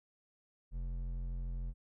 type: tone with hard clipping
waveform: triangle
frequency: 43.63 Hz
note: F1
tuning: 1 cent flat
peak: -38 dBFS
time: 0.71-1.74 s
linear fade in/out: 50 ms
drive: 12 dB
effects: none